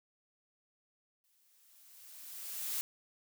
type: noise with exponential growth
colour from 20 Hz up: blue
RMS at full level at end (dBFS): -35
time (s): 1.24-2.81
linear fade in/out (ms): 0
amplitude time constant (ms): 340
effects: none